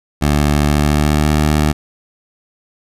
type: tone with pitch glide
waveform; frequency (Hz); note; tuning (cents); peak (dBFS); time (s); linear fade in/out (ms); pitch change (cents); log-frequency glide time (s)
15% pulse; 73.5 to 75.61; D2 to D#2; +2 to -49; -5; 0.21-1.73; 20; +49; 0.66-1.31
effects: resampled to 32000 Hz